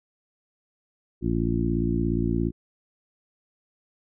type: harmonic tone with a mistuned harmonic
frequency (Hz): 57.2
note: A#1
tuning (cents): -32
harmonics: 1 / 2 / 3 / 4 / 5 / 6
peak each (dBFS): -29 / -29 / -29 / -29 / -29 / -29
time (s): 1.21-2.52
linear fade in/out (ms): 50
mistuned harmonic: 1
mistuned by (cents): -24
effects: none